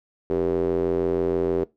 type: tone with band-pass filter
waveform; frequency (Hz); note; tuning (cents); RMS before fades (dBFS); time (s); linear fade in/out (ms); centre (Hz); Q
square; 43.19; F1; -18; -23; 0.3-1.64; 0; 410; 4.6
effects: noise-tail reverb RT60 0.2 s tail -21 dB re dry